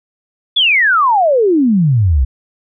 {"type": "exponential sweep", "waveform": "sine", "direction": "down", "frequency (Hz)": [3526, 60.2], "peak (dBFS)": -8, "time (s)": [0.56, 2.25], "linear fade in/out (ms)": 10, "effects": []}